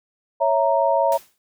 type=chord; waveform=sine; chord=A# diminished; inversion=first; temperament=equal; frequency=554.4 / 659.3 / 932.3 Hz; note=C#5 / E5 / A#5; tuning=0 / 0 / 0 cents; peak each=-20 dBFS; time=0.4-1.18 s; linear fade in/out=20 ms
type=noise with exponential decay; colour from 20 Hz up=white; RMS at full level=-33 dBFS; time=1.12-1.38 s; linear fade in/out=0 ms; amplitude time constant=55 ms
effects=none